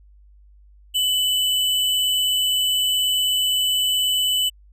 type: tone with sample-and-hold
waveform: sine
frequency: 2993 Hz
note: F#7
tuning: 19 cents sharp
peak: -17 dBFS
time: 0.94-4.5 s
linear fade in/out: 20 ms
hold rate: 11025 Hz
effects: added 50 Hz sine -47 dBFS peak until 4.72 s + resampled to 32000 Hz